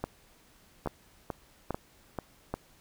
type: two click trains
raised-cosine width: 1 ms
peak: -19 / -17 dBFS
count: 4 / 4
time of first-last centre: 0.86-2.187 / 0.04-2.54 s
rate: 2.26 / 1.2 Hz
effects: pink hiss -61 dBFS RMS until 2.8 s